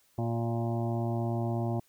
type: harmonic tone with a mistuned harmonic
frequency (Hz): 116.54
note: A#2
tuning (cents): 0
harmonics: 1 / 2 / 3 / 5 / 6 / 7 / 8 / 9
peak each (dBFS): -30 / -35 / -36 / -41 / -39 / -43 / -48 / -52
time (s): 0.18-1.8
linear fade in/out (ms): 5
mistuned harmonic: 6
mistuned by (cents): -20
effects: white hiss -67 dBFS RMS until 1.88 s